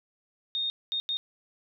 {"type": "tone bursts at uneven times", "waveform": "sine", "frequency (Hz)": 3687, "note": "A#7", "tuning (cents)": -20, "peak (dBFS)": -27, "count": 3, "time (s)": [[0.55, 0.7], [0.92, 1], [1.09, 1.17]], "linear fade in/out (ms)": 0, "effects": []}